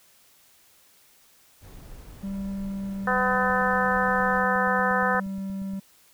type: noise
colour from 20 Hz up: brown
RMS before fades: -43 dBFS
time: 1.6-4.45 s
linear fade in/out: 50 ms
type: tone with pitch glide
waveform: triangle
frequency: 196 to 193.97 Hz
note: G3 to G3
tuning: 0 to -18 cents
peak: -27 dBFS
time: 2.23-5.8 s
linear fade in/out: 10 ms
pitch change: -18 cents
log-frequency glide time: 2.73-3.91 s
type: harmonic tone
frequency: 252.8 Hz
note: B3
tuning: 41 cents sharp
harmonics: 2 / 3 / 4 / 5 / 6 / 7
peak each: -28 / -28 / -28 / -28 / -28 / -28 dBFS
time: 3.07-5.2 s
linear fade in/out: 5 ms
type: click train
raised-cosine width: 5 ms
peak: -33 dBFS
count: 21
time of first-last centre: 3.38-5.736 s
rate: 8.49 Hz
effects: white hiss -58 dBFS RMS until 6.13 s